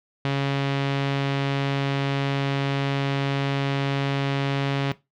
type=tone with low-pass filter; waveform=sawtooth; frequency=138.59 Hz; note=C#3; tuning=in tune; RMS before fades=-24 dBFS; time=0.25-4.92 s; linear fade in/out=0 ms; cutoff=3400 Hz; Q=1.6; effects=noise-tail reverb RT60 0.2 s tail -17 dB re dry